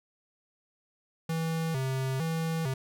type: tone with vibrato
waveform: square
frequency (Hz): 146.83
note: D3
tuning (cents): 0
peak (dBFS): -29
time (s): 1.29-2.74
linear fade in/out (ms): 5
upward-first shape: square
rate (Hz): 1.1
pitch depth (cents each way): 180
effects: none